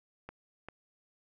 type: clicks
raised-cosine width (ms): 0.5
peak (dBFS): -28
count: 2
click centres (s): 0.29 / 0.686
effects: none